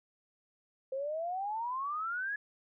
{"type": "exponential sweep", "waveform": "sine", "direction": "up", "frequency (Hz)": [520, 1709], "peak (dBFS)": -33, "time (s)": [0.92, 2.36], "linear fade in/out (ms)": 5, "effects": []}